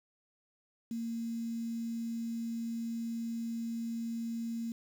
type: tone with quantisation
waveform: sine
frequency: 230.2 Hz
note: A#3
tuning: 22 cents flat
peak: -34 dBFS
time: 0.91-4.72 s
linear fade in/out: 2 ms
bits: 9
effects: none